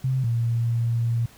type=tone pair in turn; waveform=sine; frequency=130.81 / 116.8 Hz; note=C3 / A#2; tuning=0 / +4 cents; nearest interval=major second; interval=196 cents; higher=first; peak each=-20 dBFS; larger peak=neither; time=0.04-0.24 / 0.24-1.26 s; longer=second; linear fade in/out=5 ms; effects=pink hiss -51 dBFS RMS until 1.37 s